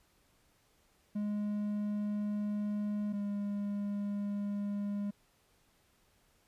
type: tone pair in turn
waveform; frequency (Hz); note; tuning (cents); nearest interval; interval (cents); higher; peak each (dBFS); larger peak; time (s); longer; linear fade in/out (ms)
triangle; 207.7 / 203.4; G#3 / G#3; 0 / -36; unison; 36; first; -30 / -31; first; 1.15-3.13 / 3.13-5.11; neither; 10
effects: pink hiss -70 dBFS RMS until 6.47 s + resampled to 32000 Hz